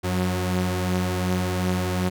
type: tone pair together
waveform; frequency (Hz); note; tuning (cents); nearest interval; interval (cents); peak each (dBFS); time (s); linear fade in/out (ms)
sawtooth; 92.2 / 181.7; F#2 / F#3; -6 / -31; octave; 1175; -21; 0.03-2.1; 20
effects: none